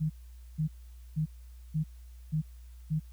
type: tone bursts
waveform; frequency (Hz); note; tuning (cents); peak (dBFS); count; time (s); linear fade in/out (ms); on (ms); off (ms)
sine; 155.56; D#3; 0; -26; 6; 0-3; 20; 100; 480
effects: added 60 Hz sine -46 dBFS peak until 3.12 s + white hiss -66 dBFS RMS until 3.12 s